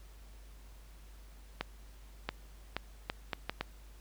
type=accelerating click train; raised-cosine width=0.3 ms; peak=-17 dBFS; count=7; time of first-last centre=1.61-3.61 s; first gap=680 ms; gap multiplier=0.7; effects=added 50 Hz sine -51 dBFS peak until 4 s + pink hiss -62 dBFS RMS until 4 s